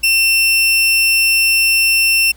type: tone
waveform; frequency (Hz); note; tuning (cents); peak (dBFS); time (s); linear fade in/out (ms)
sawtooth; 2700; E7; +41; -7; 0.03-2.32; 10
effects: added 60 Hz sine -40 dBFS peak until 2.36 s + pink hiss -49 dBFS RMS until 2.36 s